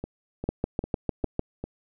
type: two click trains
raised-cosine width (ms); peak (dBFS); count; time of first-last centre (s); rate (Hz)
2; -11 / -19; 7 / 5; 0.49-1.394 / 0.04-1.64; 6.64 / 2.5
effects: none